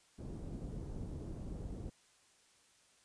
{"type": "low-pass noise", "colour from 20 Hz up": "pink", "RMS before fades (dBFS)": -44, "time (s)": [0.18, 1.9], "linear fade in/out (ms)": 10, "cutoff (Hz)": 340, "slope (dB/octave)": 12, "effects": ["white hiss -68 dBFS RMS until 3.04 s", "resampled to 22050 Hz"]}